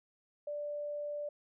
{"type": "tone", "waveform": "sine", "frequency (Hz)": 587.3, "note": "D5", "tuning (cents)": 0, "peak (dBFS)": -36, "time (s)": [0.47, 1.29], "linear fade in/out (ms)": 5, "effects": []}